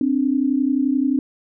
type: tone pair together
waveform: sine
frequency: 261.6 / 293.1 Hz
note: C4 / D4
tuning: 0 / -3 cents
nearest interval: major second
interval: 197 cents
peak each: -18 / -20 dBFS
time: 0.01-1.19 s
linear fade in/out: 2 ms
effects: none